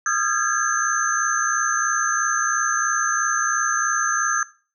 sine tone cluster, 1235 / 1360 / 1617 / 1680 / 6230 Hz, D#6 / F6 / G#6 / G#6 / G8, -13 / -46 / -47 / +19 / -12 cents, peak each -25 dBFS, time 0.06-4.43 s, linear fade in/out 2 ms, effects noise-tail reverb RT60 0.4 s tail -21 dB re dry

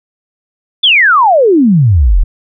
sine exponential sweep, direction down, 3581 to 34.58 Hz, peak -4 dBFS, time 0.83-2.24 s, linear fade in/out 10 ms, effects none

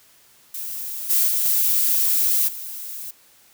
violet noise with level steps, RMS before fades -30 / -18 / -21 / -19 / -33 dBFS, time 0.54-3.11 s, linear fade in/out 5 ms, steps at 1.09 / 1.27 / 1.44 / 2.47 s, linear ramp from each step 20 ms, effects white hiss -54 dBFS RMS until 3.53 s

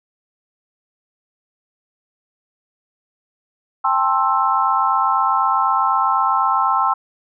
sine chord, A minor seventh, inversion third, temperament just, 792 / 880 / 1056 / 1320 Hz, G5 / A5 / C6 / E6, +18 / 0 / +16 / +2 cents, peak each -21 / -22 / -18 / -19 dBFS, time 3.84-6.94 s, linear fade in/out 10 ms, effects none

